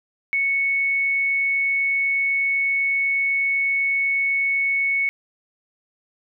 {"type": "tone", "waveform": "sine", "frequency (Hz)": 2213, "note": "C#7", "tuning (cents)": -3, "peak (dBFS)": -18, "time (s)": [0.33, 5.09], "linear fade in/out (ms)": 0, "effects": []}